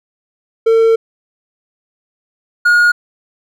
triangle tone pair in turn, 452.1 / 1435.3 Hz, A4 / F6, +47 / +47 cents, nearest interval octave + minor sixth, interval 2000 cents, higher second, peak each -5 dBFS, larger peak neither, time 0.66-0.96 / 2.65-2.92 s, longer first, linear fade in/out 10 ms, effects none

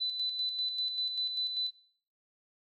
sine tone with tremolo, 4000 Hz, B7, 21 cents sharp, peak -29 dBFS, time 0-1.71 s, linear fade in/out 20 ms, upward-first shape square, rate 5.1 Hz, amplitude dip 45%, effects noise-tail reverb RT60 0.6 s tail -20 dB re dry

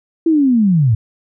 sine linear sweep, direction down, 336.2 to 101.5 Hz, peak -9 dBFS, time 0.26-0.95 s, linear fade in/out 5 ms, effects none

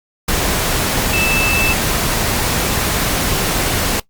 sine tone in noise, 2637 Hz, E7, in tune, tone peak -16 dBFS, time 1.13-1.73 s, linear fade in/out 5 ms, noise pink, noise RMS -17 dBFS, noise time 0.28-4 s, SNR -2 dB, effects noise-tail reverb RT60 0.1 s tail -20 dB re dry + Opus 48 kbps

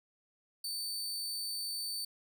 sawtooth tone, 4551 Hz, C#8, 45 cents sharp, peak -33 dBFS, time 0.64-2.05 s, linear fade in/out 5 ms, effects none

